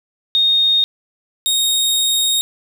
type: tone pair in turn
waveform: sine / sawtooth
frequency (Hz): 3702 / 3728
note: A#7 / A#7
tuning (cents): -13 / -1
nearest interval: unison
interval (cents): 12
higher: second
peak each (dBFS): -11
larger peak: neither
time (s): 0.35-0.84 / 1.46-2.41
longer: second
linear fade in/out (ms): 0
effects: 7-bit